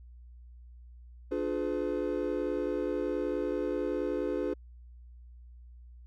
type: chord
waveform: triangle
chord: D diminished seventh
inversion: none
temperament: just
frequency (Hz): 293.7 / 352.4 / 422.9 / 507.5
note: D4 / F4 / Ab4 / Cb5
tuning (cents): 0 / +16 / +31 / +47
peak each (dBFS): -33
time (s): 1.31-4.54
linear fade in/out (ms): 10
effects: added 60 Hz sine -48 dBFS peak until 6.06 s